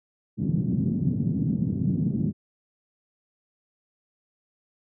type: band-pass noise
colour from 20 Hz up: pink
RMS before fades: -25 dBFS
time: 0.37-2.33 s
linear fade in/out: 50 ms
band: 130 to 230 Hz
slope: 24 dB/octave
effects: none